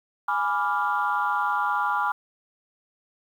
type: chord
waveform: sine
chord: G# diminished seventh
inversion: none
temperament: equal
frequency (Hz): 830.6 / 987.8 / 1174.7 / 1396.9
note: G#5 / B5 / D6 / F6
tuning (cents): 0 / 0 / 0 / 0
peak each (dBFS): -27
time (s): 0.28-2.12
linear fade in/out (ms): 5
effects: tanh soft clip ceiling -13 dBFS + 9-bit